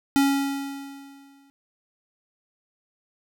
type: tone with exponential decay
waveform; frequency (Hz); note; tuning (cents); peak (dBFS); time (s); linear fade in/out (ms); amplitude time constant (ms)
square; 277.2; C#4; 0; -16; 0.16-1.5; 0; 290
effects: none